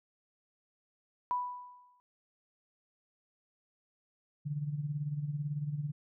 sine tone with exponential decay, 987.8 Hz, B5, in tune, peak -27 dBFS, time 1.31-2 s, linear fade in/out 0 ms, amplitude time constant 150 ms
sine tone with tremolo, 146.8 Hz, D3, in tune, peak -30 dBFS, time 4.45-5.92 s, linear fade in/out 20 ms, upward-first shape sine, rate 18 Hz, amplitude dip 65%
effects none

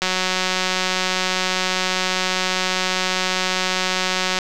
click train, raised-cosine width 0.2 ms, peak -3 dBFS, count 809, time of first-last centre 0.02-4.388 s, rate 185 Hz, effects none

